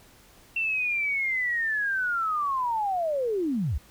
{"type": "linear sweep", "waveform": "sine", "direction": "down", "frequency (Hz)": [2707, 51.91], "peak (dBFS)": -24, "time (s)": [0.56, 3.78], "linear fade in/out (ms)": 5, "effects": ["pink hiss -55 dBFS RMS until 3.9 s"]}